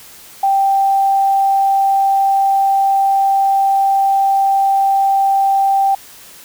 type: tone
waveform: sine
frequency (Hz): 784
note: G5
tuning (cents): 0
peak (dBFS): -10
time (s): 0.43-5.95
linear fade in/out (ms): 5
effects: white hiss -39 dBFS RMS until 6.44 s